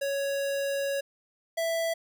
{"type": "tone pair in turn", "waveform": "square", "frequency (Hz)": [556, 661.2], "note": ["C#5", "E5"], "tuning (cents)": [5, 5], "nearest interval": "minor third", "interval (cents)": 300, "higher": "second", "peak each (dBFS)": [-28, -27], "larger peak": "second", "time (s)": [[0.01, 1.01], [1.57, 1.94]], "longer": "first", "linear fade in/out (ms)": 10, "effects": []}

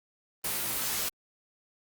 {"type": "noise with comb filter", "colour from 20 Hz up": "white", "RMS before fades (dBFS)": -31, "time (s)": [0.44, 1.09], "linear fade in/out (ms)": 5, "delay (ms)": 17, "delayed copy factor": 0.9, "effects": ["Opus 24 kbps"]}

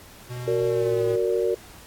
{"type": "tone with pitch glide", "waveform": "square", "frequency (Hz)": [123.47, 113.22], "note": ["B2", "A2"], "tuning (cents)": [0, 50], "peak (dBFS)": -32, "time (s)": [0.29, 1.17], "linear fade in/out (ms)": 20, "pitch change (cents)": -150, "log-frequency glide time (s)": [0.66, 1.05]}
{"type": "chord", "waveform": "sine", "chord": "Gb augmented", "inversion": "none", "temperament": "just", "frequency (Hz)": [370, 462.5, 578.1], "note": ["Gb4", "Bb4", "D5"], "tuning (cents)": [0, -14, -27], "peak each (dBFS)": [-24, -23, -29], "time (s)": [0.47, 1.55], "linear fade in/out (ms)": 10}
{"effects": ["pink hiss -47 dBFS RMS until 1.86 s", "AAC 64 kbps"]}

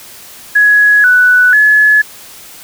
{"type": "tone with pitch steps", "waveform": "sine", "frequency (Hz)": [1677, 1486, 1707], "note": ["G#6", "F#6", "G#6"], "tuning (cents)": [16, 7, 47], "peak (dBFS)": -4, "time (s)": [0.55, 2.02], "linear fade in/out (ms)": 10, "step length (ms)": 490, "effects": ["white hiss -34 dBFS RMS until 2.63 s"]}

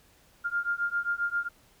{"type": "beating tone pair", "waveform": "sine", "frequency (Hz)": [1400, 1407.5], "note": ["F6", "F6"], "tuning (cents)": [4, 13], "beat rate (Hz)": 7.5, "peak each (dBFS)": -30, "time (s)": [0.44, 1.49], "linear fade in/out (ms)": 20, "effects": ["pink hiss -61 dBFS RMS until 1.8 s"]}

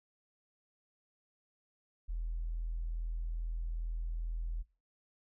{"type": "tone with tanh clipping", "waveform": "triangle", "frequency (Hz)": 41.2, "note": "E1", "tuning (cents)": 0, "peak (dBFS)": -34, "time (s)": [2.08, 4.63], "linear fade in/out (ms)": 20, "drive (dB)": 4, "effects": ["noise-tail reverb RT60 0.3 s tail -21 dB re dry"]}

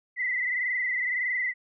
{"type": "tone with frequency modulation", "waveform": "sine", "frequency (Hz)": 2000, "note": "B6", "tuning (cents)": 21, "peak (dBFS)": -25, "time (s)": [0.16, 1.54], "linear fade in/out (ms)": 50, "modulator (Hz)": 21.7, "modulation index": 3.2, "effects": []}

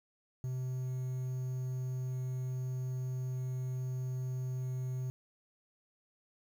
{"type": "tone with quantisation", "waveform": "triangle", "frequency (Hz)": 128.2, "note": "C3", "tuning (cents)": -35, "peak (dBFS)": -32, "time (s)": [0.44, 5.1], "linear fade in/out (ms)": 0, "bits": 10, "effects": []}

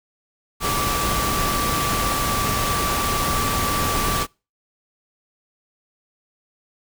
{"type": "tone in noise", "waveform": "sine", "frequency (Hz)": 1160, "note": "D6", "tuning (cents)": -22, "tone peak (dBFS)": -24, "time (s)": [0.6, 4.27], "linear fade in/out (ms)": 50, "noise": "pink", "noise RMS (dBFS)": -23, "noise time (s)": [0.6, 4.27], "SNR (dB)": -4, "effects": ["noise-tail reverb RT60 0.3 s tail -26 dB re dry"]}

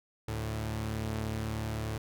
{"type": "tone pair together", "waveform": "sawtooth", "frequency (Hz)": [73.42, 109.85], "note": ["D2", "A2"], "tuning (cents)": [0, -2], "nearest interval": "perfect fifth", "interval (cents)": 698, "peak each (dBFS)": [-34, -30], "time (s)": [0.28, 1.98], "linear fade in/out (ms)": 5, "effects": []}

